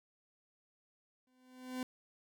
40% pulse tone with exponential growth, 254.8 Hz, C4, 46 cents flat, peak -34 dBFS, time 1.27-1.83 s, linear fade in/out 2 ms, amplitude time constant 120 ms, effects none

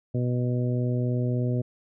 harmonic tone, 123.47 Hz, B2, in tune, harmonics 1 / 2 / 3 / 4 / 5, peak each -24 / -30 / -34 / -36 / -38 dBFS, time 0.14-1.62 s, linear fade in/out 10 ms, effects none

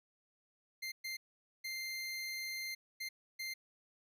25% pulse tone bursts at uneven times, 2093 Hz, C7, in tune, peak -36 dBFS, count 5, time 0.82-0.92 / 1.04-1.17 / 1.64-2.75 / 3-3.09 / 3.39-3.54 s, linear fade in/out 10 ms, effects none

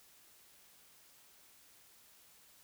silence, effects white hiss -63 dBFS RMS until 2.63 s

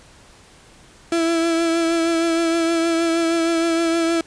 35% pulse tone with vibrato, 332.1 Hz, E4, 13 cents sharp, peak -15 dBFS, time 1.12-4.21 s, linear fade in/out 2 ms, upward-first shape triangle, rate 6.4 Hz, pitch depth 31 cents each way, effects pink hiss -48 dBFS RMS until 4.26 s + resampled to 22050 Hz

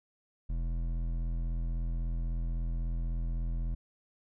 triangle tone with hard clipping, 41.86 Hz, E1, 27 cents sharp, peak -32 dBFS, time 0.49-3.75 s, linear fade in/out 10 ms, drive 14 dB, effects none

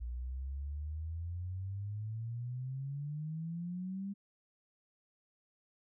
sine exponential sweep, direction up, 58.4 to 201.2 Hz, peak -37 dBFS, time 0-4.14 s, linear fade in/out 20 ms, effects none

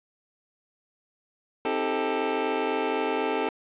25% pulse chord, A half-diminished seventh, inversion first, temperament just, 264 / 316.8 / 396 / 440 Hz, C4 / Eb4 / G4 / A4, +16 / +31 / +18 / 0 cents, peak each -29 / -29 / -28 / -24 dBFS, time 1.65-3.49 s, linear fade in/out 2 ms, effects resampled to 8000 Hz + 9-bit

